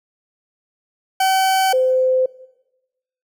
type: tone pair in turn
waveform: 40% pulse / sine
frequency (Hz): 763 / 515.5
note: G5 / C5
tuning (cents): -47 / -26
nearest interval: perfect fifth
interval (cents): 679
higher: first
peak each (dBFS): -13 / -13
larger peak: neither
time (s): 1.2-1.73 / 1.73-2.26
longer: neither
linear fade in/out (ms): 5
effects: noise-tail reverb RT60 1.0 s tail -19 dB re dry